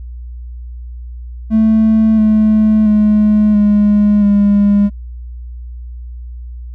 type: tone with pitch steps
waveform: triangle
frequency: 220 / 215.7 / 211.5 / 207.4 / 203.4 Hz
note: A3 / A3 / G#3 / G#3 / G#3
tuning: 0 / -34 / +32 / -2 / -36 cents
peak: -4 dBFS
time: 1.5-4.9 s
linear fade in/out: 50 ms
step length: 680 ms
effects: tanh soft clip ceiling -2 dBFS + added 60 Hz sine -25 dBFS peak until 6.74 s